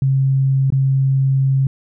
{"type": "tone with dropouts", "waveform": "sine", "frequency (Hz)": 134.7, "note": "C#3", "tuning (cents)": -49, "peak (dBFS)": -12, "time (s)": [0.02, 1.67], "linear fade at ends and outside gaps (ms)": 2, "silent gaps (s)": [0.703, 0.723], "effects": []}